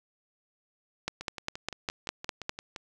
two click trains, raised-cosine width 0.2 ms, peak -13 / -21 dBFS, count 8 / 10, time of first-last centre 1.08-2.494 / 1.21-2.762 s, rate 4.95 / 5.8 Hz, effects 9-bit

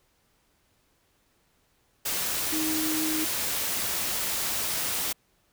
sine tone in noise, 313.6 Hz, D#4, 14 cents sharp, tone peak -28 dBFS, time 2.52-3.25 s, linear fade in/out 10 ms, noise white, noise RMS -29 dBFS, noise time 2.05-5.13 s, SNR -2 dB, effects pink hiss -68 dBFS RMS until 5.52 s

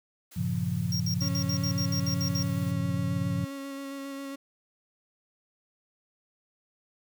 white high-pass noise, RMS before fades -50 dBFS, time 0.31-2.72 s, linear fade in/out 10 ms, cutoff 260 Hz, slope 48 dB/octave
sine chord, G half-diminished seventh, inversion none, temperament equal, 98 / 116.54 / 138.59 / 174.61 Hz, G2 / Bb2 / Db3 / F3, 0 / 0 / 0 / 0 cents, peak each -33 / -33 / -33 / -30 dBFS, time 0.36-3.45 s, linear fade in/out 10 ms
square tone bursts, 5588 Hz, F8, in tune, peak -31 dBFS, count 11, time 0.92-2.428 s, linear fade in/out 2 ms, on 78 ms, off 65 ms
35% pulse tone with vibrato, 275.6 Hz, C#4, 10 cents flat, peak -34 dBFS, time 1.21-4.36 s, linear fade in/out 10 ms, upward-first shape square, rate 7.4 Hz, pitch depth 11 cents each way
effects none

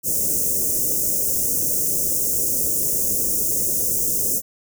white band-stop noise, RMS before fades -21 dBFS, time 0.03-4.42 s, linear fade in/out 50 ms, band 570 to 6000 Hz, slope 48 dB/octave, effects none

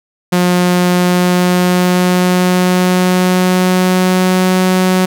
sawtooth tone with pitch glide, 178.8 to 185 Hz, F3 to F#3, +41 to 0 cents, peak -5 dBFS, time 0.32-5.06 s, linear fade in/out 10 ms, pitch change +59 cents, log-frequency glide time 0.91-4.6 s, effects none

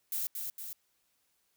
violet noise with echo, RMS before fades -34 dBFS, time 0.12-0.27 s, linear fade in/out 2 ms, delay 230 ms, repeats 2, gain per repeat -4 dB, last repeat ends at 0.73 s, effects white hiss -75 dBFS RMS until 1.56 s

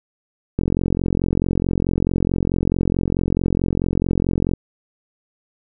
click train, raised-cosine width 3 ms, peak -6 dBFS, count 177, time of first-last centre 0.59-4.536 s, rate 44.6 Hz, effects none

